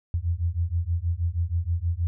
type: beating tone pair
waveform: sine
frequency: 82.41 / 88.71 Hz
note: E2 / F2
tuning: 0 / +28 cents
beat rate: 6.3 Hz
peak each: -26 dBFS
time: 0.14-2.07 s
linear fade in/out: 0 ms
effects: none